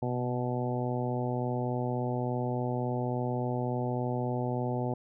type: harmonic tone with a mistuned harmonic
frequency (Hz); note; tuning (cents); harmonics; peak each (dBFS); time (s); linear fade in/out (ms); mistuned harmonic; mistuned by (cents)
123.5; B2; 0; 1 / 2 / 3 / 4 / 5 / 6 / 7; -32 / -35 / -37 / -38 / -39 / -40 / -40; 0.02-4.94; 5; 1; +31
effects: none